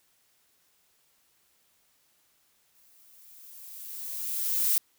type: noise with exponential growth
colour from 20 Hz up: violet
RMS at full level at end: -23 dBFS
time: 2.75-4.78 s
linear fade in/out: 1 ms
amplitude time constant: 440 ms
effects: white hiss -68 dBFS RMS until 4.98 s